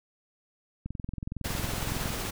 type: click train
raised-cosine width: 5 ms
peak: -22 dBFS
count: 28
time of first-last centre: 0.86-2.104 s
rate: 21.7 Hz
type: noise with tremolo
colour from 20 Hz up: pink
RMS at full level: -33 dBFS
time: 1.44-2.31 s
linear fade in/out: 10 ms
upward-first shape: triangle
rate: 16 Hz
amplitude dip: 25%
effects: none